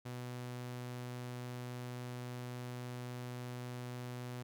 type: tone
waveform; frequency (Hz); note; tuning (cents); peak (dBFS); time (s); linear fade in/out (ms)
sawtooth; 123.6; B2; +2; -38; 0.05-4.43; 10
effects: none